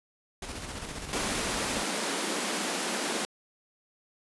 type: noise with tremolo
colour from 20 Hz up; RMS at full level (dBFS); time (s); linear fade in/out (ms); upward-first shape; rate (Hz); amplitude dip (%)
pink; -37; 0.42-1.83; 5; square; 15; 35
type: high-pass noise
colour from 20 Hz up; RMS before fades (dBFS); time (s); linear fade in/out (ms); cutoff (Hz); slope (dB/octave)
pink; -31; 1.13-3.25; 0; 190; 48
effects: resampled to 24000 Hz